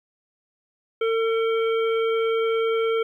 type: harmonic tone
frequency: 451.7 Hz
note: A4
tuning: 45 cents sharp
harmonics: 1 / 3 / 5 / 7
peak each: -20 / -30 / -34 / -37 dBFS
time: 1.01-3.03 s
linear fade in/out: 5 ms
effects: 10-bit